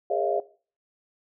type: tone cluster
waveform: sine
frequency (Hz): 409.5 / 463.2 / 550 / 633 / 690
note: G#4 / A#4 / C#5 / D#5 / F5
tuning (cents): -24 / -11 / -14 / +30 / -21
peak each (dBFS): -29 / -35 / -29 / -29 / -28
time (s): 0.1-0.4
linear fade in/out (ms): 5
effects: noise-tail reverb RT60 0.4 s tail -18 dB re dry